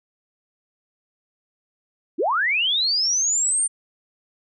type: linear sweep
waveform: sine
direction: up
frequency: 246.9 to 9050 Hz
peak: -18 dBFS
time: 2.18-3.68 s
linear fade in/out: 20 ms
effects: none